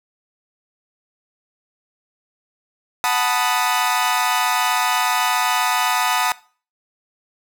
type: chord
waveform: sawtooth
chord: B dominant seventh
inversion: second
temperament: equal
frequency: 740 / 880 / 987.8 / 1244.5 Hz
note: F#5 / A5 / B5 / D#6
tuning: 0 / 0 / 0 / 0 cents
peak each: -19 dBFS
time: 3.04-6.32 s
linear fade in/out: 0 ms
effects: noise-tail reverb RT60 0.4 s tail -20 dB re dry